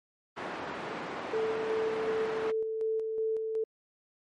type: band-pass noise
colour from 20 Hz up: pink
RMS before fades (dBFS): -38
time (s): 0.36-2.52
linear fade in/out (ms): 20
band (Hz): 290 to 1800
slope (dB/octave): 12
type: tone with tremolo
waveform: sine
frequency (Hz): 442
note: A4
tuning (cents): +8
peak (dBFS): -27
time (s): 1.33-3.64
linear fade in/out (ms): 5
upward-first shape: square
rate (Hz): 2.7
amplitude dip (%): 35
effects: MP3 48 kbps